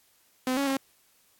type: tone with pitch steps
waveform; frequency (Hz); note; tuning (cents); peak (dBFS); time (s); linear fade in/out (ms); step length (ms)
sawtooth; 256.4 / 278.5 / 270; C4 / C#4 / C#4; -35 / +8 / -45; -21; 0.47-0.77; 2; 100
effects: white hiss -64 dBFS RMS until 1.39 s + AAC 64 kbps